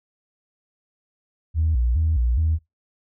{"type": "tone with vibrato", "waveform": "sine", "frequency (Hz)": 69, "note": "C#2", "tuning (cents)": -7, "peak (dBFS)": -16, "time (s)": [1.54, 2.59], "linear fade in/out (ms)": 50, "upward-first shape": "square", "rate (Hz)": 2.4, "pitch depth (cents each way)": 250, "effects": ["noise-tail reverb RT60 0.2 s tail -25 dB re dry", "tanh soft clip ceiling -13 dBFS"]}